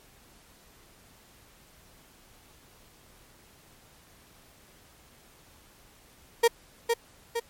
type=tone with echo; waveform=35% pulse; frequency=466.2 Hz; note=A#4; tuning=in tune; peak=-15 dBFS; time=6.43-6.48 s; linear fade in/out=10 ms; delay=460 ms; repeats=2; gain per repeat=-5 dB; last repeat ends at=7.4 s; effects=pink hiss -57 dBFS RMS until 7.49 s + MP3 64 kbps